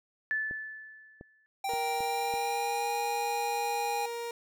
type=tone with exponential decay; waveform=sine; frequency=1743 Hz; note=A6; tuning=17 cents flat; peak=-26 dBFS; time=0.31-1.46 s; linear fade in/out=0 ms; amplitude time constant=250 ms
type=clicks; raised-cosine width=2 ms; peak=-31 dBFS; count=5; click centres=0.511 / 1.211 / 1.736 / 2.006 / 2.339 s
type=tone with pitch glide; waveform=square; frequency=784 to 817.8 Hz; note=G5 to G#5; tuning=0 to -27 cents; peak=-31 dBFS; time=1.64-4.06 s; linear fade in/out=5 ms; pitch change=+73 cents; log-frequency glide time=1.92-2.95 s
type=tone; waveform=30% pulse; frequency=470 Hz; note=A#4; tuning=14 cents sharp; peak=-32 dBFS; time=1.69-4.31 s; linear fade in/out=2 ms
effects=none